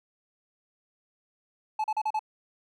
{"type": "tone bursts", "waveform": "triangle", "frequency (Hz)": 863, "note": "A5", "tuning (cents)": -34, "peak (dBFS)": -23, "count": 5, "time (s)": [1.79, 2.193], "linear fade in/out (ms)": 5, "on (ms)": 51, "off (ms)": 37, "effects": []}